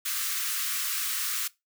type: high-pass noise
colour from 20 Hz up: white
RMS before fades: -30 dBFS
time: 0.05-1.48 s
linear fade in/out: 10 ms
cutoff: 1100 Hz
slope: 96 dB/octave
effects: noise-tail reverb RT60 0.2 s tail -20 dB re dry